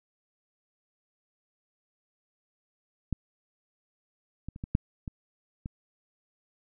clicks, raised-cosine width 5 ms, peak -16 / -24 / -30 / -22 / -10 / -23 / -23 dBFS, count 7, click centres 3.127 / 4.486 / 4.561 / 4.639 / 4.751 / 5.078 / 5.659 s, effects none

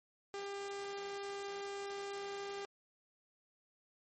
sawtooth tone, 399 Hz, G4, 31 cents sharp, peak -37 dBFS, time 0.34-2.65 s, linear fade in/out 0 ms, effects MP3 32 kbps

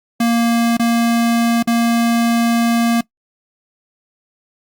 square tone with dropouts, 233.1 Hz, A#3, in tune, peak -13 dBFS, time 0.2-3.01 s, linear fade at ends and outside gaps 5 ms, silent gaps 0.77-0.795 / 1.627-1.673 s, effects noise-tail reverb RT60 0.1 s tail -21 dB re dry + Opus 48 kbps

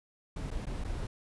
brown noise with dropouts, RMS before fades -36 dBFS, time 0.36-1.07 s, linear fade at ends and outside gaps 5 ms, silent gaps 0.506-0.512 / 0.656-0.667 / 0.84-0.846 s, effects resampled to 24000 Hz

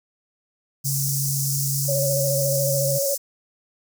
pink high-pass noise, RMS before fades -26 dBFS, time 0.84-3.18 s, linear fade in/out 20 ms, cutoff 5300 Hz, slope 48 dB/octave
sine tone, 138 Hz, C#3, 7 cents flat, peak -24 dBFS, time 0.84-2.99 s, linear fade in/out 20 ms
sine tone with vibrato, 556 Hz, C#5, 5 cents sharp, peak -22 dBFS, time 1.88-3.15 s, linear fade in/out 10 ms, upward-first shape square, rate 14 Hz, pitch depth 30 cents each way
effects none

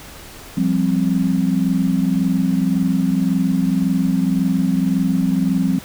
sine chord, F suspended second, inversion none, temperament just, 174.61 / 196.44 / 261.9 Hz, F3 / G3 / C4, 0 / +4 / +2 cents, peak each -19 dBFS, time 0.57-5.79 s, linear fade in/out 5 ms, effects pink hiss -38 dBFS RMS until 5.84 s

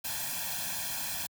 white noise with comb filter, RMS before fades -35 dBFS, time 0.04-1.27 s, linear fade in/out 10 ms, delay 1.2 ms, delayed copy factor +1, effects high-pass 60 Hz 12 dB/octave

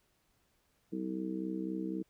harmonic tone, 63.9 Hz, C2, 40 cents flat, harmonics 3 / 4 / 5 / 6 / 7, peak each -39 / -44 / -37 / -50 / -45 dBFS, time 0.92-2.03 s, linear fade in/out 10 ms, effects pink hiss -74 dBFS RMS until 2.09 s

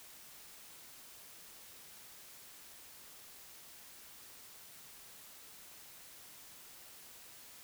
silence, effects white hiss -55 dBFS RMS until 7.63 s

